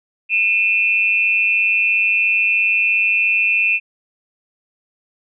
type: tone pair together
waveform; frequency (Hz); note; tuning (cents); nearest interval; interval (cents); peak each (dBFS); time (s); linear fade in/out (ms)
sine; 2454 / 2657; D#7 / E7; -25 / +13; minor second; 138; -16; 0.29-3.8; 50
effects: none